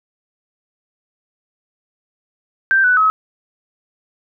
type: tone with pitch steps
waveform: sine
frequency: 1568 / 1489 / 1281 Hz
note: G6 / F#6 / E6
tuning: 0 / +11 / -50 cents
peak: -10 dBFS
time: 2.71-3.1 s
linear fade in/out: 0 ms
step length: 130 ms
effects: none